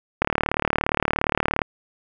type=click train; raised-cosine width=0.5 ms; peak=-4 dBFS; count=53; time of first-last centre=0.22-1.618 s; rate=37.2 Hz; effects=none